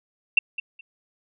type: tone with echo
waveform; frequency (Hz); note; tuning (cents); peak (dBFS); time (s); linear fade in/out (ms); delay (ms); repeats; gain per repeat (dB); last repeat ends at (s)
sine; 2700; E7; +41; -12; 0.37-0.39; 5; 210; 2; -14; 0.81
effects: none